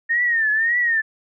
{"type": "tone with vibrato", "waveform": "sine", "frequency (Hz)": 1828, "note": "A#6", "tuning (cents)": -34, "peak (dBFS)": -16, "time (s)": [0.09, 1.02], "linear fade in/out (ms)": 20, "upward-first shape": "triangle", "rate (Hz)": 1.8, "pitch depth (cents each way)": 130, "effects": []}